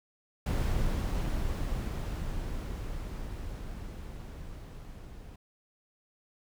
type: noise with level ramp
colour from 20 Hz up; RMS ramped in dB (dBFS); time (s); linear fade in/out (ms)
brown; -28 to -46; 0.46-5.36; 5
effects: none